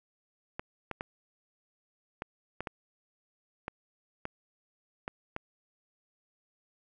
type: clicks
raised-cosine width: 0.5 ms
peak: -20 dBFS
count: 10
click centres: 0.595 / 0.913 / 1.009 / 2.221 / 2.606 / 2.672 / 3.681 / 4.254 / 5.079 / 5.364 s
effects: none